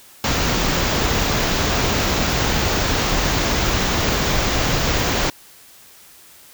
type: band-stop noise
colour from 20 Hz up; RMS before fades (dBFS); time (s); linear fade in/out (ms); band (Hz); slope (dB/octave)
pink; -19; 0.24-5.3; 2; 7300 to 15000; 96
effects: white hiss -46 dBFS RMS until 6.53 s